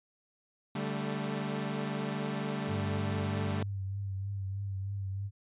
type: chord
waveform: sawtooth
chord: D suspended fourth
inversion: none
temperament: equal with one note detuned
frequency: 145.23 / 196 / 220 Hz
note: D3 / G3 / A3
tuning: -19 / 0 / 0 cents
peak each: -33 dBFS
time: 0.75-3.63 s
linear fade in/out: 5 ms
type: tone with vibrato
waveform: sine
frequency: 98 Hz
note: G2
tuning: in tune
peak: -33 dBFS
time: 2.67-5.31 s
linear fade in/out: 50 ms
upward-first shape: triangle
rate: 3.2 Hz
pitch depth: 46 cents each way
effects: resampled to 8000 Hz